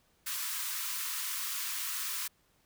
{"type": "high-pass noise", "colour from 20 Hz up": "white", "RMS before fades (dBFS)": -36, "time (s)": [0.26, 2.28], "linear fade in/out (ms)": 10, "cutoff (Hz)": 960, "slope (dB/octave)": 96, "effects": ["pink hiss -70 dBFS RMS until 2.65 s"]}